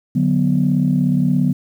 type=chord; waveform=sine; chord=B minor; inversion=first; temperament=just; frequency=148.16 / 185.21 / 246.9 Hz; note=D3 / F#3 / B3; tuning=+16 / +2 / 0 cents; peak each=-17 dBFS; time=0.15-1.53 s; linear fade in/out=10 ms; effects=tanh soft clip ceiling -5 dBFS + 8-bit